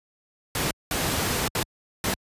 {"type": "noise bursts at uneven times", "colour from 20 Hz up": "pink", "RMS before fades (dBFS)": -25, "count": 4, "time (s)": [[0.55, 0.71], [0.91, 1.48], [1.55, 1.63], [2.04, 2.14]], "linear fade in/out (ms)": 2, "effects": ["high-pass 60 Hz 12 dB/octave", "resampled to 32000 Hz"]}